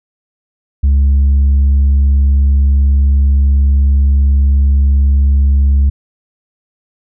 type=tone with tanh clipping; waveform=sine; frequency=69.3 Hz; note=C#2; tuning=in tune; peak=-7 dBFS; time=0.83-5.9 s; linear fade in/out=10 ms; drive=2 dB; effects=none